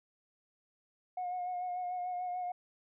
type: tone with vibrato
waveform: sine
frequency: 722 Hz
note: F#5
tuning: 43 cents flat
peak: -33 dBFS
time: 1.17-2.52 s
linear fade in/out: 5 ms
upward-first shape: sine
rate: 6.8 Hz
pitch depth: 26 cents each way
effects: tanh soft clip ceiling -31 dBFS